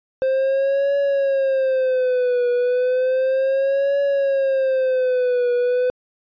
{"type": "tone with vibrato", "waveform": "triangle", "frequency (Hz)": 523.3, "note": "C5", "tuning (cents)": 0, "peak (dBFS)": -14, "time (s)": [0.22, 5.9], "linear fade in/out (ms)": 0, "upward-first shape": "triangle", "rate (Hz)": 0.33, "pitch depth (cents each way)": 130, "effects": ["resampled to 11025 Hz"]}